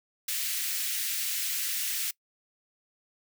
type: high-pass noise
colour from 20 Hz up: white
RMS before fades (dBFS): -31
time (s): 0.28-2.11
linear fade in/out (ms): 5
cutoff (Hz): 1800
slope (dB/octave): 24
effects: noise-tail reverb RT60 0.1 s tail -23 dB re dry